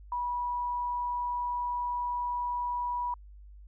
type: tone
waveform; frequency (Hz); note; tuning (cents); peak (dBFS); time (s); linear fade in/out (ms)
sine; 975; B5; -23; -29; 0.12-3.14; 2
effects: added 50 Hz sine -47 dBFS peak until 3.67 s